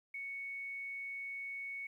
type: tone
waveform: sine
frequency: 2220 Hz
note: C#7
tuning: 2 cents sharp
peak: -40 dBFS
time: 0.14-1.87 s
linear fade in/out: 5 ms
effects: 12-bit